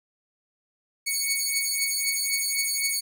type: beating tone pair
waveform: 10% pulse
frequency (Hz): 2222 / 2225.9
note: C#7 / C#7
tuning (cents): +4 / +7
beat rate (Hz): 3.9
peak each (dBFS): -18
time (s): 1.06-3.01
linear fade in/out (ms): 20
effects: none